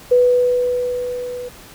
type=tone with level ramp; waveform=sine; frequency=493.9 Hz; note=B4; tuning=in tune; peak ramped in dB=-8 to -26 dBFS; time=0.11-1.49 s; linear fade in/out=10 ms; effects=pink hiss -41 dBFS RMS until 1.74 s